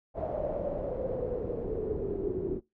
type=noise with low-pass filter sweep; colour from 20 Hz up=pink; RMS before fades=-33 dBFS; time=0.14-2.61 s; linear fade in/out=50 ms; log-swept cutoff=650 to 360 Hz; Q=9.7; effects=noise-tail reverb RT60 0.2 s tail -22 dB re dry